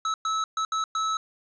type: tone bursts at uneven times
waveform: square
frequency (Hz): 1301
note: E6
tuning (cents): -23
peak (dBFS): -25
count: 5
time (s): 0.05-0.14 / 0.25-0.44 / 0.57-0.65 / 0.72-0.84 / 0.95-1.17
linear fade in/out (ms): 2
effects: resampled to 16000 Hz + 10-bit